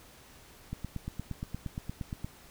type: click train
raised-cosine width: 5 ms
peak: -23 dBFS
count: 14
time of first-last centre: 0.73-2.245 s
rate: 8.58 Hz
effects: pink hiss -55 dBFS RMS until 2.5 s